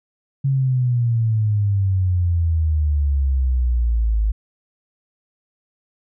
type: exponential sweep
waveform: sine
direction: down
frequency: 138.2 to 51.91 Hz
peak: -15 dBFS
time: 0.44-4.32 s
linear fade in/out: 10 ms
effects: none